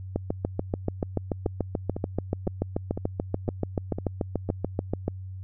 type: two click trains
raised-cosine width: 2 ms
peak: -17 / -12 dBFS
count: 7 / 35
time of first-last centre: 1.46-4.49 / 0.16-5.08 s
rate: 1.98 / 6.91 Hz
effects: added 94 Hz sine -35 dBFS peak until 5.43 s